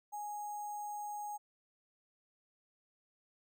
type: tone with sample-and-hold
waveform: sine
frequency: 830 Hz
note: G#5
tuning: 1 cent flat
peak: -39 dBFS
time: 0.12-1.38 s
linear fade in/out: 20 ms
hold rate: 7350 Hz
effects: none